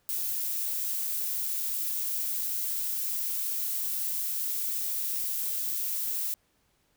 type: noise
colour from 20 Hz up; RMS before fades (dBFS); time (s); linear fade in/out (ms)
violet; -31; 0.09-6.34; 0
effects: pink hiss -70 dBFS RMS until 6.96 s